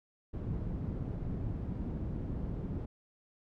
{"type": "low-pass noise", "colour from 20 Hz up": "white", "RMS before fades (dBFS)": -37, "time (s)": [0.33, 2.86], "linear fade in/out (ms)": 10, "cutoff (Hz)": 170, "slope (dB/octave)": 12, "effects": []}